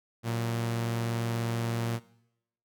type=tone pair together; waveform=sawtooth; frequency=116.37 / 185 Hz; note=A#2 / F#3; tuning=-3 / 0 cents; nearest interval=minor sixth; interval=803 cents; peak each=-25 / -37 dBFS; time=0.23-2 s; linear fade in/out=50 ms; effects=noise-tail reverb RT60 0.8 s tail -20 dB re dry